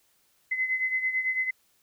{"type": "beating tone pair", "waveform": "sine", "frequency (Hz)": [2039, 2048], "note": ["C7", "C7"], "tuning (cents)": [-45, -38], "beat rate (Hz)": 9, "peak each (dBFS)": [-26, -32], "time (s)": [0.51, 1.51], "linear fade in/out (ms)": 10, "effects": ["white hiss -67 dBFS RMS until 1.82 s"]}